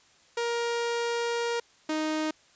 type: tone pair in turn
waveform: sawtooth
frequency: 470.4 / 310.8 Hz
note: A#4 / D#4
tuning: +16 / -2 cents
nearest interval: perfect fifth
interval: 718 cents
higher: first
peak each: -23 dBFS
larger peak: neither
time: 0.37-1.6 / 1.89-2.31 s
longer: first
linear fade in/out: 5 ms
effects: white hiss -60 dBFS RMS until 2.55 s + resampled to 16000 Hz